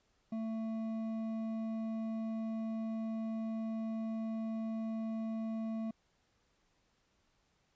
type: tone with hard clipping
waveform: triangle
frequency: 222.7 Hz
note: A3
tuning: 21 cents sharp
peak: -37 dBFS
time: 0.32-5.91 s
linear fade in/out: 5 ms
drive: 11 dB
effects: pink hiss -75 dBFS RMS until 7.75 s + resampled to 16000 Hz